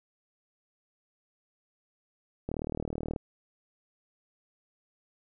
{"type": "click train", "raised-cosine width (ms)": 2, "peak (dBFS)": -20, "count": 27, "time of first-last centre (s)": [2.49, 3.162], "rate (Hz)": 38.7, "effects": []}